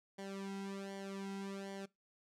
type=tone with flanger; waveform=sawtooth; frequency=196 Hz; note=G3; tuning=in tune; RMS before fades=-45 dBFS; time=0.18-1.86 s; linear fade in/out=10 ms; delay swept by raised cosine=0.77 to 1.76 ms; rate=1.3 Hz; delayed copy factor=-0.95; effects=noise-tail reverb RT60 0.2 s tail -22 dB re dry + low-pass 9000 Hz 12 dB/octave